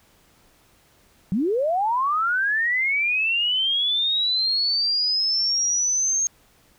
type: linear sweep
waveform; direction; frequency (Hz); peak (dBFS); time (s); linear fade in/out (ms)
sine; up; 170.2 to 6490; -19; 1.32-6.27; 0
effects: pink hiss -58 dBFS RMS until 6.78 s